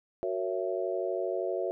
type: chord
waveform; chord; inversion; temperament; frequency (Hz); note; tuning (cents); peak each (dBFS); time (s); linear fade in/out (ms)
sine; F# dominant seventh; none; just; 370 / 462.5 / 555 / 666; F#4 / A#4 / C#5 / E5; 0 / -14 / +2 / +18; -33 / -36 / -35 / -34; 0.23-1.71; 0
effects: none